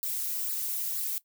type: noise with flanger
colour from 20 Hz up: violet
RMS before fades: -32 dBFS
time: 0.03-1.18 s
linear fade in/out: 0 ms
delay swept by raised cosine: 0.32 to 5.52 ms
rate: 2.1 Hz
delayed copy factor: -0.8
effects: noise-tail reverb RT60 0.1 s tail -17 dB re dry